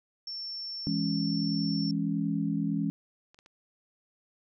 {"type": "tone", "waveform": "sine", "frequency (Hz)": 5420, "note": "E8", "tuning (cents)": 47, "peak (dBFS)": -35, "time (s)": [0.27, 1.91], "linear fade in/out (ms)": 2}
{"type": "chord", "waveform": "sine", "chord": "C# minor", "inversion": "first", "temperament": "just", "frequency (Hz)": [166.31, 207.9, 277.2], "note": ["E3", "G#3", "C#4"], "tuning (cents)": [16, 2, 0], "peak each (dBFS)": -31, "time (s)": [0.87, 2.9], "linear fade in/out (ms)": 0}
{"type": "clicks", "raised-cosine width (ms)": 0.2, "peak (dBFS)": -38, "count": 3, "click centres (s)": [3.345, 3.389, 3.461]}
{"effects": []}